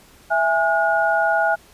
sine tone cluster, 661 / 824 / 1440 Hz, E5 / G#5 / F#6, +5 / -14 / -47 cents, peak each -20 dBFS, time 0.3-1.56 s, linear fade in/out 20 ms, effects pink hiss -50 dBFS RMS until 1.73 s + resampled to 32000 Hz

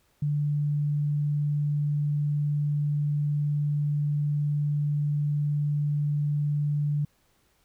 sine tone, 146.83 Hz, D3, in tune, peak -23 dBFS, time 0.22-7.05 s, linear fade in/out 5 ms, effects pink hiss -67 dBFS RMS until 7.64 s

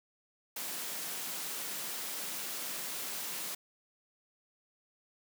white high-pass noise, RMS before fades -39 dBFS, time 0.56-3.55 s, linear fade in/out 5 ms, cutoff 150 Hz, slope 48 dB/octave, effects none

